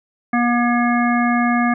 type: harmonic tone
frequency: 240 Hz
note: B3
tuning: 49 cents flat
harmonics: 1 / 3 / 5 / 7 / 9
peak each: -16 / -21 / -23 / -24 / -26 dBFS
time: 0.33-1.74 s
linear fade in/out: 5 ms
effects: none